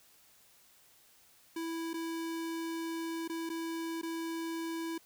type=tone with dropouts; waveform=square; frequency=329.4 Hz; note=E4; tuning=1 cent flat; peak=-36 dBFS; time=1.56-4.98 s; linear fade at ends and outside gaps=5 ms; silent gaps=1.933-1.94 / 3.278-3.296 / 3.493-3.499 / 4.015-4.03 s; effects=white hiss -63 dBFS RMS until 5.05 s